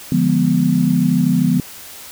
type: chord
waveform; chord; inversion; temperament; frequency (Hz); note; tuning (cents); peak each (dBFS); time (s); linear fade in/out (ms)
sine; D diminished seventh; none; equal; 146.83 / 174.61 / 207.7 / 246.9; D3 / F3 / Ab3 / Cb4; 0 / 0 / 0 / 0; -20 / -16 / -20 / -16; 0.12-1.6; 2
effects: white hiss -36 dBFS RMS until 2.11 s